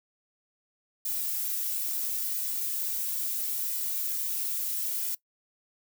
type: noise with flanger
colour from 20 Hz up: violet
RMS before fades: -31 dBFS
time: 1.05-5.15 s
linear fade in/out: 5 ms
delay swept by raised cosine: 2 to 2.68 ms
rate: 0.74 Hz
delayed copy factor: +0.55
effects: noise-tail reverb RT60 0.1 s tail -20 dB re dry